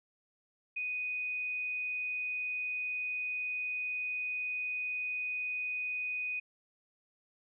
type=tone; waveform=sine; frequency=2489 Hz; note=D#7; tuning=in tune; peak=-33 dBFS; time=0.76-6.4 s; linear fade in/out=10 ms; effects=none